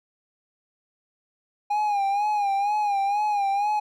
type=tone with vibrato; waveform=triangle; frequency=816 Hz; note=G#5; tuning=31 cents flat; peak=-19 dBFS; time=1.7-3.8 s; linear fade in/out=10 ms; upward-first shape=sine; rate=2.1 Hz; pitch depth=66 cents each way; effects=none